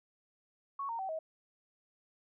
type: tone with pitch steps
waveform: sine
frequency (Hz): 1108.7 / 921.6 / 766.1 / 636.8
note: C#6 / A#5 / G5 / D#5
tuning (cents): 0 / -20 / -40 / +40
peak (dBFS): -35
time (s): 0.79-1.19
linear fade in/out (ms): 5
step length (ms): 100
effects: none